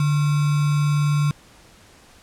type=tone with sample-and-hold; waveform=sine; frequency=146.83 Hz; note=D3; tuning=in tune; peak=-16 dBFS; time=0-1.31 s; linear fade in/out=2 ms; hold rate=1225 Hz; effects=pink hiss -50 dBFS RMS until 2.22 s + low-pass 10000 Hz 12 dB/octave